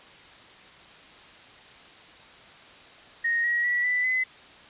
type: tone with pitch steps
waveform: sine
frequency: 1864.7 / 1903.9 / 1943.9 / 1984.7 / 2026 Hz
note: A#6 / A#6 / B6 / B6 / B6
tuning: 0 / +36 / -28 / +8 / +44 cents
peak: -22 dBFS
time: 3.24-4.24 s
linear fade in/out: 10 ms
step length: 200 ms
effects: white hiss -49 dBFS RMS until 4.69 s + resampled to 8000 Hz